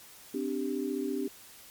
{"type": "chord", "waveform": "sine", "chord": "C suspended second", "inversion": "none", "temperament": "equal with one note detuned", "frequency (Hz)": [258.8, 293.7, 392], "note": ["C4", "D4", "G4"], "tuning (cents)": [-19, 0, 0], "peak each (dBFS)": -34, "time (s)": [0.34, 1.28], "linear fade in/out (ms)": 5, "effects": ["white hiss -52 dBFS RMS until 1.7 s", "MP3 96 kbps"]}